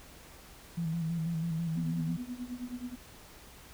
sine tone with vibrato, 164.81 Hz, E3, in tune, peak -30 dBFS, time 0.77-2.17 s, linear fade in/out 10 ms, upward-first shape square, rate 6.1 Hz, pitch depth 44 cents each way
sine tone with tremolo, 246.9 Hz, B3, in tune, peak -33 dBFS, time 1.76-2.96 s, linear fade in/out 20 ms, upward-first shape triangle, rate 9.4 Hz, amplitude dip 95%
effects added 60 Hz sine -59 dBFS peak until 3.73 s + pink hiss -53 dBFS RMS until 3.73 s

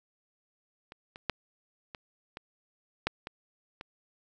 clicks, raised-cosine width 0.3 ms, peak -29 / -28 / -12 / -25 / -24 / -11 / -22 / -25 dBFS, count 8, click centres 0.921 / 1.159 / 1.297 / 1.948 / 2.371 / 3.07 / 3.271 / 3.811 s, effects none

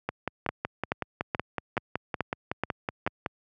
two click trains, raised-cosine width 0.5 ms, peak -11 / -13 dBFS, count 7 / 18, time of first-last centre 0.49-3.065 / 0.09-3.262 s, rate 2.33 / 5.36 Hz, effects high-pass 80 Hz 12 dB/octave

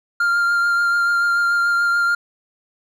triangle tone with vibrato, 1396.9 Hz, F6, in tune, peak -13 dBFS, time 0.2-2.15 s, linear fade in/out 5 ms, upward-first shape triangle, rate 6.9 Hz, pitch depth 17 cents each way, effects none

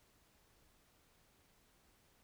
silence, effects pink hiss -71 dBFS RMS until 2.23 s

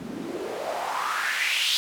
white noise with band-pass filter sweep, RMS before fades -28 dBFS, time 0-1.77 s, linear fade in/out 0 ms, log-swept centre 200 to 3700 Hz, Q 3.5, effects none

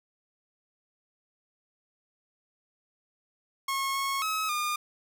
sawtooth tone with pitch steps, 1088 / 1095 / 1281 / 1212 Hz, C#6 / C#6 / E6 / D#6, -33 / -22 / -50 / -46 cents, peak -24 dBFS, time 3.68-4.76 s, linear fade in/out 5 ms, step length 270 ms, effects none

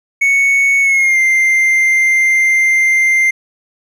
triangle tone with pitch glide, 2217 to 2093 Hz, C#7 to C7, 0 to 0 cents, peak -7 dBFS, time 0.21-3.31 s, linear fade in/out 10 ms, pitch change -100 cents, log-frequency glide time 0.81-1.2 s, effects none

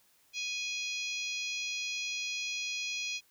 harmonic tone, 830.6 Hz, G#5, in tune, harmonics 3 / 4 / 5 / 6 / 7 / 8, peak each -36 / -41 / -42 / -45 / -44 / -48 dBFS, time 0.33-3.21 s, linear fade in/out 50 ms, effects white hiss -67 dBFS RMS until 3.3 s

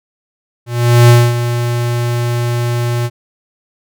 square tone with ADSR envelope, 119.8 Hz, A#2, 48 cents sharp, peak -3 dBFS, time 0.66-3.1 s, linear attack 430 ms, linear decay 240 ms, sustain -11 dB, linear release 47 ms, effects none

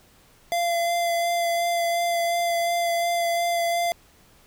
square tone with vibrato, 686 Hz, F5, 31 cents flat, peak -22 dBFS, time 0.52-3.92 s, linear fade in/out 0 ms, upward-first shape sine, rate 2.8 Hz, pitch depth 14 cents each way, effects pink hiss -56 dBFS RMS until 4.46 s

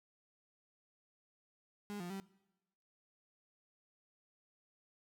35% pulse tone with pitch steps, 205.2 / 176 / 194.4 Hz, G#3 / F3 / G3, -21 / +14 / -14 cents, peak -40 dBFS, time 1.9-2.2 s, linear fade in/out 0 ms, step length 100 ms, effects noise-tail reverb RT60 1.0 s tail -21 dB re dry

